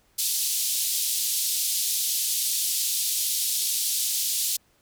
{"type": "band-pass noise", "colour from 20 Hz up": "white", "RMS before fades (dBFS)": -26, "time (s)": [0.18, 4.57], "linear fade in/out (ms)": 10, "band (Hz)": [3400, 14000], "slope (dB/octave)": 24, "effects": ["pink hiss -64 dBFS RMS until 4.81 s"]}